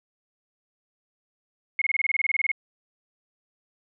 sine tone bursts, 2170 Hz, C#7, 37 cents flat, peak -20 dBFS, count 15, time 1.79-2.516 s, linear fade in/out 2 ms, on 26 ms, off 24 ms, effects none

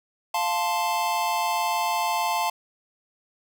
square chord, F major, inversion none, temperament equal, 698.5 / 880 / 1046.5 Hz, F5 / A5 / C6, 0 / 0 / 0 cents, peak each -29 / -26 / -30 dBFS, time 0.34-2.5 s, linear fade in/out 5 ms, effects none

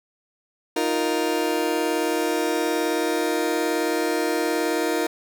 30% pulse chord, Eb suspended second, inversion none, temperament just, 311.1 / 350 / 466.7 Hz, Eb4 / F4 / Bb4, 0 / +4 / +2 cents, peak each -23 dBFS, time 0.76-5.07 s, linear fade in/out 5 ms, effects none

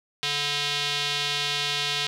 square tone with band-pass filter, 144.8 Hz, D3, 24 cents flat, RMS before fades -27 dBFS, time 0.23-2.07 s, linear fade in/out 0 ms, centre 3600 Hz, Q 2.3, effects none

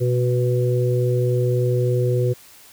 harmonic tone, 123.47 Hz, B2, in tune, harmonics 1 / 3 / 4, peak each -18 / -23 / -24 dBFS, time 0-2.34 s, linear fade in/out 20 ms, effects white hiss -47 dBFS RMS until 2.72 s

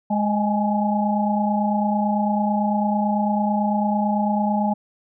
sine tone cluster, 208.6 / 622 / 816 / 845 Hz, G#3 / D#5 / G#5 / G#5, +8 / -1 / -31 / +30 cents, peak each -20 / -28 / -28 / -24 dBFS, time 0.1-4.74 s, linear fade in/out 10 ms, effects none

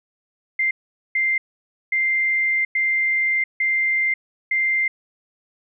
sine tone bursts at uneven times, 2093 Hz, C7, in tune, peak -17 dBFS, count 6, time 0.59-0.71 / 1.15-1.38 / 1.92-2.65 / 2.75-3.44 / 3.6-4.14 / 4.51-4.88 s, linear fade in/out 5 ms, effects none

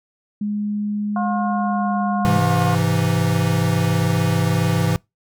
sine tone with pitch glide, 207.7 to 203.2 Hz, G#3 to G#3, 0 to -38 cents, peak -20 dBFS, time 0.41-2.39 s, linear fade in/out 5 ms, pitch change -38 cents, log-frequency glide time 1.41-1.99 s
harmonic tone, 357.1 Hz, F4, 39 cents sharp, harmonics 2 / 3 / 4, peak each -23 / -26 / -32 dBFS, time 1.16-2.75 s, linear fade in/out 2 ms
square chord, Ab augmented, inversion none, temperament equal with one note detuned, 103.83 / 130.81 / 165.86 Hz, Ab2 / C3 / E3, 0 / 0 / +11 cents, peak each -22 / -23 / -20 dBFS, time 2.25-4.96 s, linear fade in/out 0 ms
effects noise-tail reverb RT60 0.2 s tail -25 dB re dry

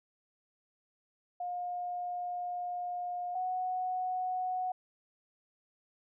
sine tone pair in turn, 713 / 737.3 Hz, F5 / F#5, +36 / -6 cents, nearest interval minor second, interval 58 cents, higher second, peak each -34 / -31 dBFS, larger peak second, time 1.4-3.35 / 3.35-4.72 s, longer first, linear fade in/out 5 ms, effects none

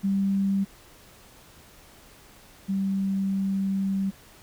sine tone pair in turn, 196 / 194.31 Hz, G3 / G3, 0 / -15 cents, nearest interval unison, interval 15 cents, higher first, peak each -21 / -23 dBFS, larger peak first, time 0.03-0.65 / 2.68-4.11 s, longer second, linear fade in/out 20 ms, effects pink hiss -52 dBFS RMS until 4.42 s

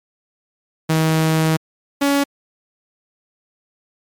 sawtooth tone pair in turn, 159.2 / 281.6 Hz, D#3 / C#4, +40 / +27 cents, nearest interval minor seventh, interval 987 cents, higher second, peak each -10 dBFS, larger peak neither, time 0.89-1.57 / 2.01-2.24 s, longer first, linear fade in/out 10 ms, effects MP3 96 kbps

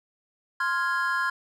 triangle chord, F minor, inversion second, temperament equal, 1046.5 / 1396.9 / 1661.2 Hz, C6 / F6 / Ab6, 0 / 0 / 0 cents, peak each -26 dBFS, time 0.6-1.3 s, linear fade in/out 5 ms, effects tanh soft clip ceiling -12 dBFS

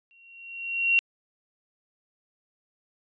sine tone with exponential growth, 2744 Hz, F7, 31 cents flat, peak -16 dBFS, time 0.11-0.99 s, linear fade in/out 0 ms, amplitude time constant 190 ms, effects resampled to 16000 Hz

